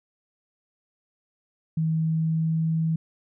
sine tone with pitch glide, 160 to 161.49 Hz, D#3 to E3, +49 to -35 cents, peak -21 dBFS, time 1.77-2.96 s, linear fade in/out 5 ms, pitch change +16 cents, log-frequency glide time 1.88-2.69 s, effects none

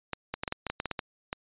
clicks, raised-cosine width 0.3 ms, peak -15 dBFS, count 12, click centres 0.133 / 0.34 / 0.435 / 0.478 / 0.524 / 0.667 / 0.7 / 0.801 / 0.857 / 0.913 / 0.992 / 1.329 s, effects resampled to 8000 Hz

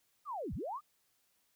sine linear two-way sweep, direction down then up, 1269 to 43.65 to 1269 Hz, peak -37 dBFS, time 0.25-0.81 s, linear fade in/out 50 ms, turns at 0.54 s, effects white hiss -75 dBFS RMS until 1.55 s

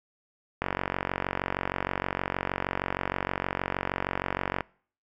click train, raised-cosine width 0.5 ms, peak -12 dBFS, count 186, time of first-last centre 0.62-4.607 s, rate 46.4 Hz, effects noise-tail reverb RT60 0.5 s tail -24 dB re dry

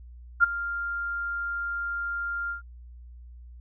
sine tone with ADSR envelope, 1396.9 Hz, F6, in tune, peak -12 dBFS, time 0.4-2.62 s, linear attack 35 ms, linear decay 14 ms, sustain -16 dB, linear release 120 ms, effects added 60 Hz sine -43 dBFS peak until 3.6 s

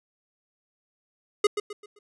square tone with echo, 415.3 Hz, G#4, in tune, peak -17 dBFS, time 1.44-1.47 s, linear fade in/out 5 ms, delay 130 ms, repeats 4, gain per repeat -9 dB, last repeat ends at 1.99 s, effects resampled to 24000 Hz

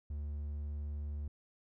triangle tone, 73.4 Hz, D2, in tune, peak -35 dBFS, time 0.1-1.28 s, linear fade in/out 5 ms, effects none

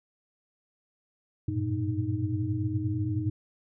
sine tone cluster, 96.4 / 104.2 / 115.9 / 125.3 / 309.9 Hz, G2 / G#2 / A#2 / B2 / D#4, -28 / +6 / -10 / +25 / -7 cents, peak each -32 / -36 / -31 / -38 / -32 dBFS, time 1.48-3.3 s, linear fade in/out 5 ms, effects none

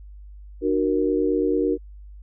sine chord, D augmented, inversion none, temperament equal with one note detuned, 300.9 / 370 / 466.2 Hz, D4 / F#4 / A#4, +42 / 0 / 0 cents, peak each -23 dBFS, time 0.61-1.78 s, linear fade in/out 50 ms, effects added 50 Hz sine -39 dBFS peak until 2.22 s

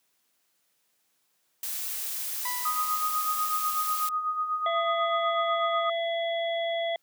blue noise, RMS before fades -33 dBFS, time 1.63-4.09 s, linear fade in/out 2 ms
30% pulse tone with exponential decay, 987.8 Hz, B5, in tune, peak -27 dBFS, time 2.45-3.42 s, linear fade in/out 5 ms, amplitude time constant 210 ms
sine tone with tremolo, 1244.5 Hz, D#6, in tune, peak -24 dBFS, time 2.65-5.9 s, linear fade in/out 5 ms, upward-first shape sine, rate 8.1 Hz, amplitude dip 55%
harmonic tone, 672 Hz, E5, 33 cents sharp, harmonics 1 / 3 / 5, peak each -27 / -36 / -36 dBFS, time 4.66-6.96 s, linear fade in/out 2 ms
effects white hiss -72 dBFS RMS until 7.02 s + high-pass 150 Hz 12 dB/octave

